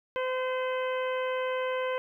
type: harmonic tone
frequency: 513 Hz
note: C5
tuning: 34 cents flat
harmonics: 1 / 2 / 3 / 4 / 5 / 6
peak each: -29 / -35 / -39 / -41 / -43 / -45 dBFS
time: 0.16-1.98 s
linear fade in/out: 0 ms
effects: 11-bit